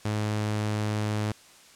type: tone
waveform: sawtooth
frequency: 106.2 Hz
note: G#2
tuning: 39 cents sharp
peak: -22 dBFS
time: 0.05-1.32 s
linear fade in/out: 5 ms
effects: white hiss -53 dBFS RMS until 1.75 s + low-pass 9000 Hz 12 dB/octave